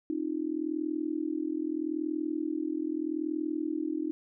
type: tone with amplitude modulation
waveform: sine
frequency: 310.9 Hz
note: D#4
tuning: 1 cent flat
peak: -25 dBFS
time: 0.1-4.11 s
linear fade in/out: 0 ms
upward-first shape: sine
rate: 40.8 Hz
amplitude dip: 95%
effects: none